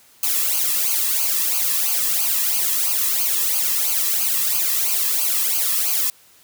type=noise with flanger; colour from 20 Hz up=blue; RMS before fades=-20 dBFS; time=0.23-6.1 s; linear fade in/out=2 ms; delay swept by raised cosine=0.54 to 1.38 ms; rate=3 Hz; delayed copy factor=-0.85; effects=white hiss -52 dBFS RMS until 6.43 s + high-pass 60 Hz 12 dB/octave